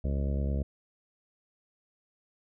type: harmonic tone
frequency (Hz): 69.3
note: C#2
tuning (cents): 0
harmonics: 1 / 2 / 3 / 4 / 5 / 6 / 7 / 8 / 9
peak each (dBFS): -28 / -35 / -37 / -44 / -46 / -48 / -45 / -46 / -46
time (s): 0.04-0.63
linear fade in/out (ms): 5
effects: none